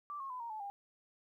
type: tone with pitch steps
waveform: sine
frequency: 1169 / 1084.4 / 1006 / 933.2 / 865.7 / 803.1 Hz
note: D6 / C#6 / B5 / A#5 / A5 / G5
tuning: -8 / -38 / +32 / +2 / -28 / +42 cents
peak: -40 dBFS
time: 0.1-0.7 s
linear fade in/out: 0 ms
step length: 100 ms
effects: 13-bit